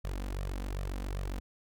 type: tone with flanger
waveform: sawtooth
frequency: 47.35 Hz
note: F#1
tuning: 41 cents sharp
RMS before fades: -36 dBFS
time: 0.04-1.4 s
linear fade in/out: 10 ms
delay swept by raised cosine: 1.6 to 4 ms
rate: 2.6 Hz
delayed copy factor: +0.85
effects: none